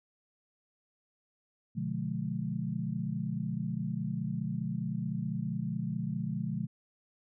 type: chord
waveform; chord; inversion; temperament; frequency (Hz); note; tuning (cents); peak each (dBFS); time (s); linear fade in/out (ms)
sine; B diminished seventh; none; just; 123.47 / 148.16 / 177.8 / 213.4; B2 / D3 / F3 / Ab3; 0 / +16 / +31 / +47; -38 / -37 / -36 / -37; 1.75-6.67; 20
effects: none